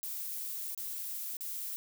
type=noise with dropouts; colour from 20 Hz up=violet; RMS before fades=-39 dBFS; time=0.03-1.76 s; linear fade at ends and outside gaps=0 ms; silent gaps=0.748-0.776 / 1.368-1.408 s; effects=none